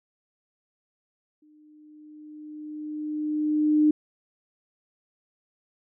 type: tone with exponential growth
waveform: sine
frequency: 303.1 Hz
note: D#4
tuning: 45 cents flat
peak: -15 dBFS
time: 1.42-3.91 s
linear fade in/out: 5 ms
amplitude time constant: 540 ms
effects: none